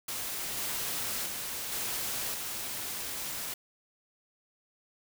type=noise with level steps; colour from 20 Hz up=white; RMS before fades=-36 / -34 / -37 / -34 / -37 dBFS; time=0.08-3.54 s; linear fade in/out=5 ms; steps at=0.57 / 1.26 / 1.72 / 2.34 s; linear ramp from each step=2 ms; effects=none